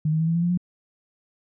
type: tone with pitch steps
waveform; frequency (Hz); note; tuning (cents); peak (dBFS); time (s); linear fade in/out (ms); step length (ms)
sine; 154.2 / 157.99 / 161.87 / 165.84 / 169.91 / 174.09 / 178.36; D#3 / D#3 / E3 / E3 / F3 / F3 / F3; -15 / +27 / -31 / +11 / -47 / -5 / +37; -19; 0.05-0.575; 5; 75
effects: none